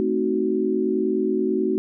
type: chord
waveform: sine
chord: A diminished seventh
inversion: none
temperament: equal with one note detuned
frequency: 220 / 261.6 / 311.1 / 372.8 Hz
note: A3 / C4 / Eb4 / Gb4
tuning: 0 / 0 / 0 / +13 cents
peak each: -26 / -27 / -26 / -22 dBFS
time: 0-1.78 s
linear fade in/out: 0 ms
effects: none